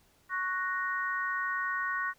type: chord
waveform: sine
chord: F# major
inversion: second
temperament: equal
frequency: 1108.7 / 1480 / 1864.7 Hz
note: C#6 / F#6 / A#6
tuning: 0 / 0 / 0 cents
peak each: -34 dBFS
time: 0.29-2.14 s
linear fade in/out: 50 ms
effects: pink hiss -66 dBFS RMS until 2.18 s